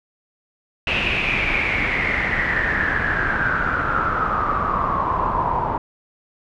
pink noise with low-pass filter sweep, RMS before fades -21 dBFS, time 0.87-5.78 s, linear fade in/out 2 ms, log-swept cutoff 2700 to 920 Hz, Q 9.4, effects none

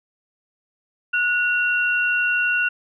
sine tone pair together, 1459.7 / 2746 Hz, F#6 / F7, -24 / -30 cents, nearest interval major seventh, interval 1094 cents, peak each -19 / -22 dBFS, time 1.13-2.69 s, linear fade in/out 10 ms, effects none

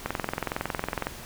click train, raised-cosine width 0.5 ms, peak -12 dBFS, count 23, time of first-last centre 0.06-1.069 s, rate 21.8 Hz, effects pink hiss -42 dBFS RMS until 1.25 s

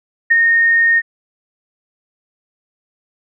sine tone with ADSR envelope, 1844 Hz, A#6, 19 cents flat, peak -6 dBFS, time 0.3-1.02 s, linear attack 15 ms, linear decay 22 ms, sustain -3 dB, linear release 41 ms, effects none

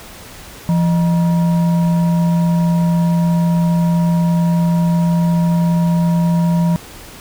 sine tone with frequency modulation, 170 Hz, F3, 46 cents flat, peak -11 dBFS, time 0.69-6.76 s, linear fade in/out 0 ms, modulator 784 Hz, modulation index 0.31, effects pink hiss -36 dBFS RMS until 7.2 s

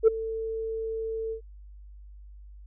sine tone with ADSR envelope, 446.4 Hz, A4, 25 cents sharp, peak -10 dBFS, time 0.03-1.41 s, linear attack 46 ms, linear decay 10 ms, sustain -19 dB, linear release 92 ms, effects tanh soft clip ceiling -11 dBFS + added 50 Hz sine -44 dBFS peak until 2.66 s

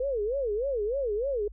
sine tone with vibrato, 480 Hz, B4, 49 cents flat, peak -26 dBFS, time 0-1.48 s, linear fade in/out 5 ms, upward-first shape sine, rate 3.3 Hz, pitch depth 280 cents each way, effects added 50 Hz sine -42 dBFS peak until 1.52 s

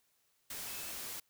sine tone in noise, 2608 Hz, E7, 19 cents flat, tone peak -53 dBFS, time 0.67-0.91 s, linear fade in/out 5 ms, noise white, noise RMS -43 dBFS, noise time 0.5-1.2 s, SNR -13 dB, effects white hiss -75 dBFS RMS until 1.29 s

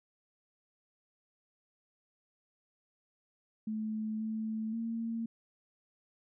sine tone with pitch steps, 217.1 / 219.6 / 228.4 Hz, A3 / A3 / A#3, -23 / -3 / -35 cents, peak -33 dBFS, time 3.67-5.26 s, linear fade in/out 5 ms, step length 530 ms, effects none

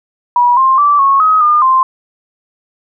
sine tone with pitch steps, 970 / 1057 / 1163 / 1098 / 1266 / 1211 / 1046 Hz, B5 / C6 / D6 / C#6 / D#6 / D#6 / C6, -31 / +17 / -17 / -17 / +30 / -47 / -1 cents, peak -6 dBFS, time 0.36-1.83 s, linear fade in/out 2 ms, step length 210 ms, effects none

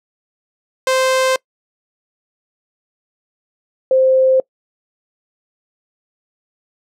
sawtooth / sine tone pair in turn, 521 / 522.9 Hz, C5 / C5, -7 / -1 cents, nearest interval unison, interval 6 cents, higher second, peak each -9 dBFS, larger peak neither, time 0.87-1.36 / 3.91-4.4 s, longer neither, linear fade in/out 2 ms, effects noise-tail reverb RT60 0.1 s tail -24 dB re dry + low-pass 10000 Hz 12 dB/octave

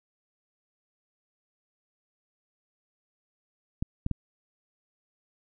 clicks, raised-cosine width 5 ms, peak -16 dBFS, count 3, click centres 3.825 / 4.064 / 4.113 s, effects none

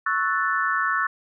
sine chord, F# minor seventh, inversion second, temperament equal, 1108.7 / 1318.5 / 1480 / 1760 Hz, C#6 / E6 / F#6 / A6, 0 / 0 / 0 / 0 cents, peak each -26 dBFS, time 0.06-1.07 s, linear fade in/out 5 ms, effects none

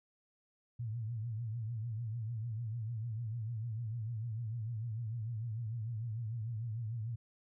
sine tone with vibrato, 113.4 Hz, A#2, 47 cents flat, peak -36 dBFS, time 0.79-7.16 s, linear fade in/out 10 ms, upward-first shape triangle, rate 6.7 Hz, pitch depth 140 cents each way, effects none

